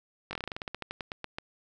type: slowing click train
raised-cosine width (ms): 0.3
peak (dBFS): -19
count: 18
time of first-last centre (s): 0.31-1.385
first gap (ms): 20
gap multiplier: 1.13
effects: none